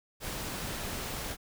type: noise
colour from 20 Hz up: pink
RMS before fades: -37 dBFS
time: 0.2-1.37 s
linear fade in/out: 50 ms
effects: none